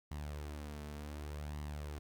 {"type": "tone with flanger", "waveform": "sawtooth", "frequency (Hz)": 74.1, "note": "D2", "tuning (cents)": 16, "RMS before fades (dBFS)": -44, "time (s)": [0.11, 1.99], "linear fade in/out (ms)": 5, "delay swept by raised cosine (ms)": [1, 4.6], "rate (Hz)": 0.67, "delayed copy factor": 0.5, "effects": ["13-bit"]}